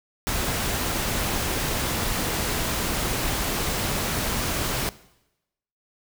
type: noise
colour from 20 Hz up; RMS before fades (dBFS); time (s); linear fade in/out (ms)
pink; -26; 0.27-4.89; 0
effects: noise-tail reverb RT60 0.9 s tail -19 dB re dry